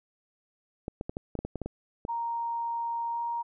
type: clicks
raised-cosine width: 2 ms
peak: -20 dBFS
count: 11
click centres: 0.881 / 1.011 / 1.095 / 1.169 / 1.353 / 1.39 / 1.45 / 1.557 / 1.617 / 1.66 / 2.051 s
type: tone with pitch glide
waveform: sine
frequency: 932.3 to 938.2 Hz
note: A#5 to A#5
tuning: 0 to +11 cents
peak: -29 dBFS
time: 2.08-3.43 s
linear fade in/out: 20 ms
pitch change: +11 cents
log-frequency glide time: 3.11-3.19 s
effects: none